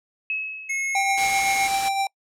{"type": "tone with exponential decay", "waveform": "sine", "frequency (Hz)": 2576, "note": "E7", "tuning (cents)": -41, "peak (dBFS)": -22, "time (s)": [0.3, 1.27], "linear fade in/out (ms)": 1, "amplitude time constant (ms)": 210}
{"type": "tone", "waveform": "square", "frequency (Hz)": 2170, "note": "C#7", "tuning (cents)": -37, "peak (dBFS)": -24, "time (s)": [0.69, 1.68], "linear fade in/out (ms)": 10}
{"type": "tone with tremolo", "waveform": "square", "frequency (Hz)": 784, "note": "G5", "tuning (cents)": 0, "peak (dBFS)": -20, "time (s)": [0.95, 2.07], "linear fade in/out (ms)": 2, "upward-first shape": "triangle", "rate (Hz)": 7.8, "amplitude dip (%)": 45}
{"type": "noise", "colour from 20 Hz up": "white", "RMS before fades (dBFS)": -29, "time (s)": [1.17, 1.89], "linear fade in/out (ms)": 10}
{"effects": ["noise-tail reverb RT60 0.1 s tail -26 dB re dry", "low-pass 10000 Hz 12 dB/octave"]}